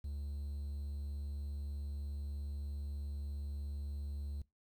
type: tone with quantisation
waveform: triangle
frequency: 71.6 Hz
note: D2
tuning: 43 cents flat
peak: -37 dBFS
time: 0.04-4.42 s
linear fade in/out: 5 ms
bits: 11
effects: noise-tail reverb RT60 0.2 s tail -21 dB re dry